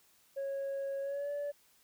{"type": "tone with pitch glide", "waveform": "sine", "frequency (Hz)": [550, 577.3], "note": ["C#5", "D5"], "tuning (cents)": [-14, -30], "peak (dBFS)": -32, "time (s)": [0.36, 1.52], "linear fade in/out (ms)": 20, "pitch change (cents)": 84, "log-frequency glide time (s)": [1.01, 1.31], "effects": ["tanh soft clip ceiling -33 dBFS", "white hiss -67 dBFS RMS until 1.83 s"]}